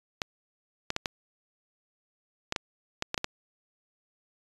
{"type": "clicks", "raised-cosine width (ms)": 0.2, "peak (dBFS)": -11, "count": 10, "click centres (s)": [0.218, 0.904, 0.964, 1.058, 2.524, 2.562, 3.024, 3.144, 3.178, 3.244], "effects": ["resampled to 24000 Hz"]}